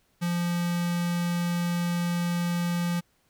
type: tone with notch filter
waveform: square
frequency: 173.5 Hz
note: F3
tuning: 11 cents flat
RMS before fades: -27 dBFS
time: 0.21-3.01 s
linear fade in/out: 20 ms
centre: 600 Hz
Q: 1.6
effects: pink hiss -68 dBFS RMS until 3.29 s